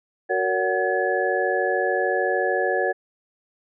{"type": "tone cluster", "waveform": "sine", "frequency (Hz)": [371.5, 464.9, 565, 744, 1704], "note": ["F#4", "A#4", "C#5", "F#5", "G#6"], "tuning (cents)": [7, -5, 33, 9, 44], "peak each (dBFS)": -26, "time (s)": [0.29, 2.93], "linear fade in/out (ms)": 20, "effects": []}